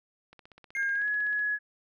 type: click train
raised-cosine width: 0.3 ms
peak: -35 dBFS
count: 18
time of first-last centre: 0.33-1.393 s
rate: 16 Hz
type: tone with pitch glide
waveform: sine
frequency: 1616 to 1685.6 Hz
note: G#6 to G#6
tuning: -48 to +25 cents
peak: -26 dBFS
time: 0.75-1.59 s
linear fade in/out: 50 ms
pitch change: +73 cents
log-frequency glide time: 0.94-1.06 s
type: tone with exponential decay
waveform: triangle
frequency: 2127 Hz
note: C7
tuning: 28 cents sharp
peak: -28 dBFS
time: 0.75-1.16 s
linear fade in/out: 1 ms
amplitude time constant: 88 ms
effects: none